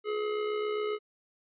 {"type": "tone with amplitude modulation", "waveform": "square", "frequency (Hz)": 423, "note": "G#4", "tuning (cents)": 32, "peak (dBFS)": -28, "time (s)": [0.04, 0.99], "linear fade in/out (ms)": 50, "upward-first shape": "sine", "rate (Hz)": 67.4, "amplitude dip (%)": 45, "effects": ["resampled to 8000 Hz"]}